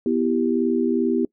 sine chord, E minor, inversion second, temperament equal, 246.9 / 329.6 / 392 Hz, B3 / E4 / G4, 0 / 0 / 0 cents, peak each -21 / -23 / -23 dBFS, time 0.06-1.25 s, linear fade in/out 2 ms, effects noise-tail reverb RT60 0.1 s tail -23 dB re dry

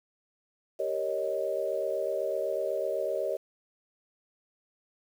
sine chord, Eb dominant seventh, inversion first, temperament equal, 392 / 466.2 / 554.4 / 622.3 Hz, G4 / Bb4 / Db5 / Eb5, 0 / 0 / 0 / 0 cents, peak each -35 / -36 / -32 / -32 dBFS, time 0.79-3.37 s, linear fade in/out 10 ms, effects 9-bit

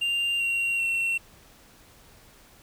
triangle tone with pitch steps, 2790 / 2753 / 2717 Hz, F7 / F7 / F7, -2 / -25 / -48 cents, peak -22 dBFS, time 0.01-1.18 s, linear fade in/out 10 ms, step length 390 ms, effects pink hiss -54 dBFS RMS until 2.62 s

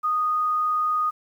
sine tone, 1238 Hz, D#6, 9 cents flat, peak -20 dBFS, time 0.03-1.11 s, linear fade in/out 20 ms, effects 9-bit

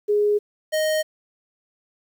sine / square tone pair in turn, 415.3 / 622.2 Hz, G#4 / D#5, 0 / 0 cents, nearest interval perfect fifth, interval 700 cents, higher second, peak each -16 / -20 dBFS, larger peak first, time 0.08-0.39 / 0.72-1.03 s, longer neither, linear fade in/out 20 ms, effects 9-bit

